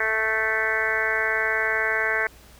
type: harmonic tone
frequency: 219.9 Hz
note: A3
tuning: 1 cent flat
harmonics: 2 / 3 / 4 / 5 / 6 / 7 / 8 / 9 / 10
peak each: -31 / -32 / -35 / -34 / -36 / -26 / -27 / -27 / -32 dBFS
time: 0-2.27 s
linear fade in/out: 2 ms
effects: added 60 Hz sine -51 dBFS peak until 2.59 s + pink hiss -51 dBFS RMS until 2.59 s